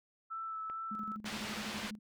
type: tone with vibrato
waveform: sine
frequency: 1318.5 Hz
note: E6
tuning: in tune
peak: -38 dBFS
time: 0.3-1.17 s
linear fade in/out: 20 ms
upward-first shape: sine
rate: 2.3 Hz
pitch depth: 14 cents each way
type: clicks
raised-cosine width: 0.5 ms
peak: -34 / -34 dBFS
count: 2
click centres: 0.699 / 1.245 s
type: tone with tremolo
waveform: sine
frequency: 212.5 Hz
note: G#3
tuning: 40 cents sharp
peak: -40 dBFS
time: 0.91-1.99 s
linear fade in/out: 5 ms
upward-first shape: square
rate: 12 Hz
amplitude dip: 75%
type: low-pass noise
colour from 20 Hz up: white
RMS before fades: -42 dBFS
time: 1.25-1.91 s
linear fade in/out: 10 ms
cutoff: 3700 Hz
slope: 12 dB/octave
effects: none